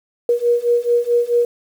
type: beating tone pair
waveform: sine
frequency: 475.2 / 479.8 Hz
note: A#4 / A#4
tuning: +33 / +50 cents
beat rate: 4.6 Hz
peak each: -17 / -16 dBFS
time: 0.29-1.45 s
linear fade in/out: 2 ms
effects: 7-bit